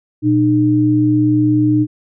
sine tone pair together, 120.7 / 304.1 Hz, B2 / D#4, -39 / -40 cents, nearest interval octave + major third, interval 1599 cents, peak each -16 / -11 dBFS, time 0.22-1.87 s, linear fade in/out 50 ms, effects none

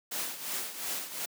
white noise with tremolo, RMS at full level -33 dBFS, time 0.11-1.26 s, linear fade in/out 10 ms, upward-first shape triangle, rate 2.8 Hz, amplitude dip 75%, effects high-pass 200 Hz 12 dB/octave

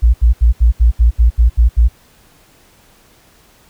sine tone bursts, 58 Hz, A#1, 8 cents flat, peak -5 dBFS, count 10, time 0.02-1.886 s, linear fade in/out 20 ms, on 120 ms, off 74 ms, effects pink hiss -49 dBFS RMS until 3.69 s

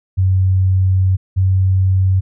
sine tone pair in turn, 94 / 94.43 Hz, F#2 / F#2, +28 / +36 cents, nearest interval unison, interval 8 cents, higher second, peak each -10 dBFS, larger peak neither, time 0.17-1.17 / 1.36-2.21 s, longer first, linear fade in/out 20 ms, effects none

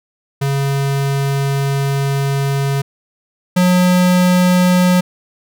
square tone pair in turn, 138.59 / 180.71 Hz, C#3 / F#3, 0 / -41 cents, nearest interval perfect fourth, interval 459 cents, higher second, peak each -15 / -10 dBFS, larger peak second, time 0.41-2.82 / 3.56-5.01 s, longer first, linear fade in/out 10 ms, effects none

